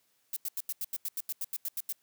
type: noise bursts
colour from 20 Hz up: violet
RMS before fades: -34 dBFS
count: 14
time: 0.33-1.925 s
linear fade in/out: 2 ms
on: 35 ms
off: 85 ms
effects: white hiss -72 dBFS RMS until 2.02 s + high-pass 80 Hz 12 dB/octave